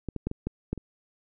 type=clicks; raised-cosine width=3 ms; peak=-19 / -19 / -15 / -20 / -16 / -15 / -25 dBFS; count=7; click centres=0.087 / 0.163 / 0.27 / 0.314 / 0.47 / 0.73 / 0.777 s; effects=none